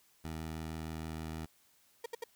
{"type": "tone with vibrato", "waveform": "15% pulse", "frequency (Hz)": 79.7, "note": "D#2", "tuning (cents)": 42, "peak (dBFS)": -33, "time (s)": [0.24, 1.46], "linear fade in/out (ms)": 10, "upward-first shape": "square", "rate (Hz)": 6.4, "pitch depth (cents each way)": 9}
{"type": "tone bursts", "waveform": "35% pulse", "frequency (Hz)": 468, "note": "A#4", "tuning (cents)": 7, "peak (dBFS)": -35, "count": 3, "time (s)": [2.04, 2.24], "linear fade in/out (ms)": 5, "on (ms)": 20, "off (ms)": 70}
{"effects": ["white hiss -68 dBFS RMS until 2.35 s"]}